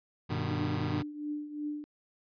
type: chord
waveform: sawtooth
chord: G augmented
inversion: none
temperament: just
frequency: 98 / 122.5 / 153.12 Hz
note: G2 / B2 / D#3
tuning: 0 / -14 / -27 cents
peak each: -31 dBFS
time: 0.29-1.03 s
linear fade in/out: 20 ms
type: tone with tremolo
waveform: sine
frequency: 296.9 Hz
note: D4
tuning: 19 cents sharp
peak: -31 dBFS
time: 0.51-1.84 s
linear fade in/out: 0 ms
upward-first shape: triangle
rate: 2.8 Hz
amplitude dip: 75%
effects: resampled to 11025 Hz